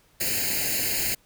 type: noise with comb filter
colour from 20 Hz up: white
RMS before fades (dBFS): -26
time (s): 0.2-1.15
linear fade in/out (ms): 10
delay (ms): 0.43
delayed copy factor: +1
effects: pink hiss -61 dBFS RMS until 1.25 s